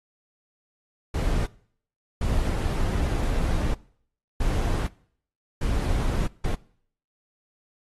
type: noise bursts at uneven times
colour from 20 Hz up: brown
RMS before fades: -24 dBFS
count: 5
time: 1.14-1.46 / 2.21-3.74 / 4.4-4.87 / 5.61-6.27 / 6.44-6.55 s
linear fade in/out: 5 ms
effects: noise-tail reverb RT60 0.6 s tail -22 dB re dry + AAC 32 kbps